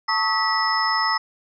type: tone cluster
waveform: sine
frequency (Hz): 892 / 1109 / 1281 / 1951 / 5200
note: A5 / C#6 / E6 / B6 / E8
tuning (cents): +23 / 0 / -50 / -22 / -24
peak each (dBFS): -25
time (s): 0.08-1.18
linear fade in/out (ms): 10
effects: none